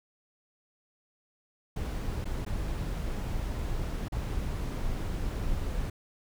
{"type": "noise with dropouts", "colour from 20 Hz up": "brown", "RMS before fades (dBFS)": -32, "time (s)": [1.76, 5.9], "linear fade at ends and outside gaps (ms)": 5, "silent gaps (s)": [[2.244, 2.254], [2.45, 2.463], [4.084, 4.121]], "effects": []}